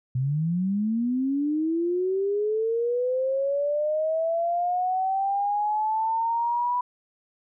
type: linear sweep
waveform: sine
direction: up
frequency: 123.47 to 987.8 Hz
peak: -22 dBFS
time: 0.15-6.81 s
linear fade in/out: 5 ms
effects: none